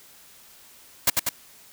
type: noise with echo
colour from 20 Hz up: white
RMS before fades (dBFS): -18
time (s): 1.07-1.1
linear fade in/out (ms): 5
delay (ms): 96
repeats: 2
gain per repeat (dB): -3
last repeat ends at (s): 1.292
effects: white hiss -51 dBFS RMS until 1.72 s